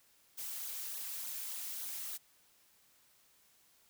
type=noise with flanger; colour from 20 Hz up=blue; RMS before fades=-42 dBFS; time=0.37-2.18 s; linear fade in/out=20 ms; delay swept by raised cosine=0.38 to 4.98 ms; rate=3.4 Hz; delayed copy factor=-0.8; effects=white hiss -68 dBFS RMS until 3.89 s